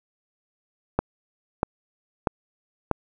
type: click train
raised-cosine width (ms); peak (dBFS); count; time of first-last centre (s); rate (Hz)
1; -6; 4; 0.99-2.913; 1.56
effects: none